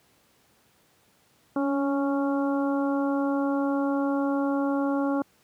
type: harmonic tone with a mistuned harmonic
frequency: 277.2 Hz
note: C#4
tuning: in tune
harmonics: 1 / 2 / 3 / 4 / 5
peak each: -24 / -30 / -34 / -36 / -38 dBFS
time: 1.56-5.22 s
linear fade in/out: 2 ms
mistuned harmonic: 1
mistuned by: +23 cents
effects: pink hiss -63 dBFS RMS until 5.43 s + high-pass 100 Hz 12 dB/octave